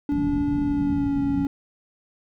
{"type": "tone with pitch glide", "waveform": "triangle", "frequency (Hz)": [287.9, 278.7], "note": ["D4", "C#4"], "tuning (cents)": [-34, 9], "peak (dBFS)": -19, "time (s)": [0.09, 1.47], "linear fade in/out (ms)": 2, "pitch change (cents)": -57, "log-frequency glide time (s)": [0.65, 1.23]}
{"type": "low-pass noise", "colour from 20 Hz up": "white", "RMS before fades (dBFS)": -30, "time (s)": [0.12, 1.45], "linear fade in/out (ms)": 0, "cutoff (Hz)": 240, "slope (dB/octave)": 48}
{"effects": []}